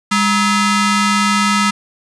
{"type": "ring-modulated tone", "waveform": "sawtooth", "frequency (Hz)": 746, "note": "F#5", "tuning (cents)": 14, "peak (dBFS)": -5, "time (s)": [0.11, 1.71], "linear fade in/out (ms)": 10, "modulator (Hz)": 542, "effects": ["resampled to 22050 Hz", "7-bit"]}